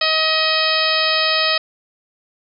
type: harmonic tone with a mistuned harmonic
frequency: 632 Hz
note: D#5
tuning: 27 cents sharp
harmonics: 1 / 2 / 3 / 4 / 5 / 6 / 7 / 8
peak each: -23 / -23 / -23 / -23 / -23 / -23 / -23 / -23 dBFS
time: 0.01-1.58 s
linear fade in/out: 5 ms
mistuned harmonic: 6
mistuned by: +34 cents
effects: none